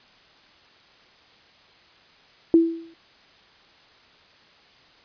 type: tone with exponential decay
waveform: sine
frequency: 331 Hz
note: E4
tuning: 7 cents sharp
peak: -9 dBFS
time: 2.54-2.94 s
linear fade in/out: 1 ms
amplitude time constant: 85 ms
effects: white hiss -54 dBFS RMS until 5.04 s + resampled to 11025 Hz